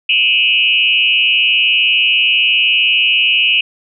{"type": "tone with frequency modulation", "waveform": "sine", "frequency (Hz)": 2734, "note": "F7", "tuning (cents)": -37, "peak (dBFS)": -9, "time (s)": [0.09, 3.61], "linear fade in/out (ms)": 5, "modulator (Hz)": 121, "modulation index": 2.1, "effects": []}